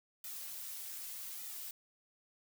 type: noise with flanger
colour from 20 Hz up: blue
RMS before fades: -45 dBFS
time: 0.24-1.71 s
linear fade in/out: 2 ms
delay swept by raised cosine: 1.8 to 5.7 ms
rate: 0.83 Hz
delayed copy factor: -0.65
effects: none